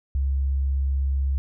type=tone; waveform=sine; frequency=68 Hz; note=C#2; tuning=33 cents flat; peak=-20 dBFS; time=0.15-1.38 s; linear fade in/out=0 ms; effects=none